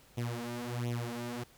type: tone with flanger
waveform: sawtooth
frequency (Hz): 120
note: B2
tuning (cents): -49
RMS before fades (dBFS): -37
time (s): 0.17-1.44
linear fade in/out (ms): 10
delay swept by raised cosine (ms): 0.31 to 5.11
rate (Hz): 1.4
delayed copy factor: +0.9
effects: pink hiss -61 dBFS RMS until 1.57 s